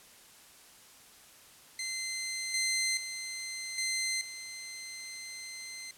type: tone with level steps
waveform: 15% pulse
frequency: 2070 Hz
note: C7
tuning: 19 cents flat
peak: -28 / -22 / -31 / -24 / -35 dBFS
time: 1.79-5.91 s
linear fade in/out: 2 ms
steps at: 2.54 / 2.97 / 3.78 / 4.21 s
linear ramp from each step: 2 ms
effects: white hiss -56 dBFS RMS until 5.97 s + low-pass 12000 Hz 12 dB/octave